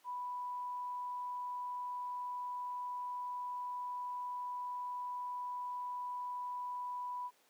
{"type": "tone", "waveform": "sine", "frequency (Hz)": 987.8, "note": "B5", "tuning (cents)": 0, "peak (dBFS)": -38, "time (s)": [0.04, 7.31], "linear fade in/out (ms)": 50, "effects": ["pink hiss -69 dBFS RMS until 7.49 s", "high-pass 400 Hz 12 dB/octave"]}